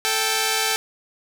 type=tone pair together; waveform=5% pulse; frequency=439.6 / 784 Hz; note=A4 / G5; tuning=-2 / 0 cents; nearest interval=minor seventh; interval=1002 cents; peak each=-11 dBFS; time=0.05-0.76 s; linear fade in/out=0 ms; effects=7-bit